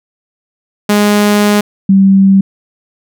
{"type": "tone pair in turn", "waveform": ["sawtooth", "sine"], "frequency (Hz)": [207.1, 194.1], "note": ["G#3", "G3"], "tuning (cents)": [-5, -17], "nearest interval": "minor second", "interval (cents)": 112, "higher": "first", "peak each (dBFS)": -3, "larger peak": "neither", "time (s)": [[0.89, 1.61], [1.89, 2.41]], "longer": "first", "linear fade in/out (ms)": 5, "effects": []}